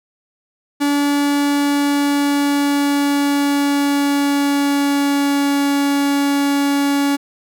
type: tone with pitch glide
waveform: 45% pulse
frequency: 286.8 to 282.4 Hz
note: D4 to C#4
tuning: -41 to +32 cents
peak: -14 dBFS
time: 0.8-7.17 s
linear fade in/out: 20 ms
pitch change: -27 cents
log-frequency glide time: 1.03-5.6 s
effects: none